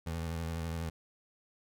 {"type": "tone with vibrato", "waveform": "25% pulse", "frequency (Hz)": 82.41, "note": "E2", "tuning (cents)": 0, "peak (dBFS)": -31, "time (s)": [0.06, 0.9], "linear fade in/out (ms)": 10, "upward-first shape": "square", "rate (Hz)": 12, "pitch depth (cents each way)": 31, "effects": []}